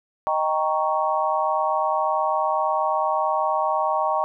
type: chord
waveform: sine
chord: Eb dominant seventh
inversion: none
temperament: equal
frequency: 622.3 / 784 / 932.3 / 1108.7 Hz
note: Eb5 / G5 / Bb5 / Db6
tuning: 0 / 0 / 0 / 0 cents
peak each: -25 dBFS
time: 0.27-4.24 s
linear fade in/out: 0 ms
effects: none